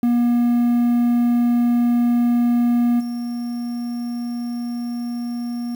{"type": "tone with level steps", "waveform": "triangle", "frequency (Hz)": 239.5, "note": "A#3", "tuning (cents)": 47, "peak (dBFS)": [-12, -21], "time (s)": [0.03, 5.75], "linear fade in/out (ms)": 2, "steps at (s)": 2.99, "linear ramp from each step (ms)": 20, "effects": ["7-bit"]}